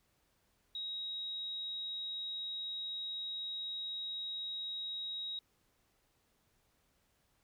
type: tone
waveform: sine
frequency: 3804 Hz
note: A#7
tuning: 34 cents sharp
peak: -38 dBFS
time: 0.75-5.39 s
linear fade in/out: 2 ms
effects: pink hiss -75 dBFS RMS until 7.43 s